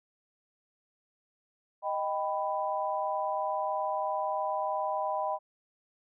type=chord; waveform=sine; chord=Eb augmented; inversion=none; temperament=equal with one note detuned; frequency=622.3 / 784 / 992.9 Hz; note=Eb5 / G5 / B5; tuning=0 / 0 / +9 cents; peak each=-33 dBFS; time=1.82-5.39 s; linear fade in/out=50 ms; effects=none